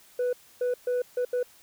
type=tone bursts at uneven times; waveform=sine; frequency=494 Hz; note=B4; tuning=in tune; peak=-21 dBFS; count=5; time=0.19-0.33 / 0.61-0.74 / 0.87-1.02 / 1.17-1.25 / 1.33-1.43 s; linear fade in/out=5 ms; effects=tanh soft clip ceiling -23 dBFS + white hiss -56 dBFS RMS until 1.62 s